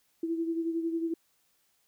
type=beating tone pair; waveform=sine; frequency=329.6 / 340.6 Hz; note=E4 / F4; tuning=0 / -43 cents; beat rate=11 Hz; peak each=-29 / -37 dBFS; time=0.23-1.14 s; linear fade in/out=5 ms; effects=white hiss -71 dBFS RMS until 1.87 s